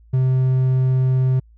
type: tone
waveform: triangle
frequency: 129.7 Hz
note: C3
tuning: 15 cents flat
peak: -12 dBFS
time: 0.13-1.4 s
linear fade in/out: 10 ms
effects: added 56 Hz sine -46 dBFS peak until 1.57 s